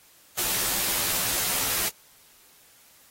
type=noise with comb filter; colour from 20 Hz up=white; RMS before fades=-26 dBFS; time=0.37-1.9 s; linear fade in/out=20 ms; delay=13 ms; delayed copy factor=-0.75; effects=white hiss -56 dBFS RMS until 3.1 s + AAC 48 kbps